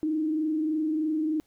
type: tone with frequency modulation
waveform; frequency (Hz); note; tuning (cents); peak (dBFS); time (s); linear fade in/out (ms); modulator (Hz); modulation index
sine; 311.1; D#4; 0; -24; 0.03-1.4; 0; 23.2; 0.43
effects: pink hiss -68 dBFS RMS until 1.46 s